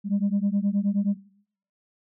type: beating tone pair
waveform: sine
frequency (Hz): 197 / 206.5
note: G3 / G#3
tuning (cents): +9 / -10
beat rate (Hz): 9.5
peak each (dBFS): -23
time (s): 0.04-1.17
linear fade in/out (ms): 50
effects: noise-tail reverb RT60 0.6 s tail -19 dB re dry + tanh soft clip ceiling -17 dBFS